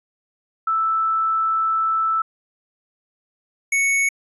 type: tone pair in turn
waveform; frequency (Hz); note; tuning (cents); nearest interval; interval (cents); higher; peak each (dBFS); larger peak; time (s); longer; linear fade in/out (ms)
sine / square; 1318.5 / 2217; E6 / C#7; 0 / 0; major sixth; 900; second; -17; neither; 0.67-2.22 / 3.72-4.09; first; 5
effects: resampled to 32000 Hz